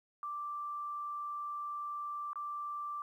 sine tone with dropouts, 1174.7 Hz, D6, in tune, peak -37 dBFS, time 0.23-3.02 s, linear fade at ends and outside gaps 1 ms, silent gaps 2.332-2.357 s, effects 12-bit

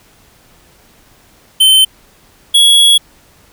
square tone pair in turn, 3084 / 3345 Hz, G7 / G#7, -29 / +12 cents, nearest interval minor second, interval 141 cents, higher second, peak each -5 dBFS, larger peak neither, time 1.6-1.85 / 2.54-2.98 s, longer second, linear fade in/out 10 ms, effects pink hiss -47 dBFS RMS until 3.52 s

